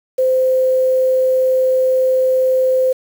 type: tone with quantisation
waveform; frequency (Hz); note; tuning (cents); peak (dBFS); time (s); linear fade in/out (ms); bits
sine; 517; C5; -21; -11; 0.18-2.93; 10; 6
effects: none